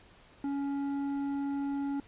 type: tone with tanh clipping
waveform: sine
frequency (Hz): 280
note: C#4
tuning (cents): +18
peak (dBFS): -32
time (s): 0.44-2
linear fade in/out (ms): 2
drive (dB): 9
effects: pink hiss -58 dBFS RMS until 2.07 s + resampled to 8000 Hz